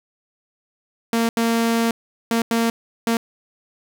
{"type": "tone bursts at uneven times", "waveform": "sawtooth", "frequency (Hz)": 230, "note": "A#3", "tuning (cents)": -23, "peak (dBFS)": -13, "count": 5, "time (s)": [[1.13, 1.29], [1.37, 1.91], [2.31, 2.42], [2.51, 2.7], [3.07, 3.17]], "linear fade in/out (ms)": 2, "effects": []}